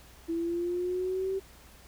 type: linear sweep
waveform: sine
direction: up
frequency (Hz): 329.6 to 387.6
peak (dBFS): -28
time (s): 0.28-1.4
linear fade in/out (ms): 20
effects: added 60 Hz sine -55 dBFS peak until 1.87 s + pink hiss -55 dBFS RMS until 1.87 s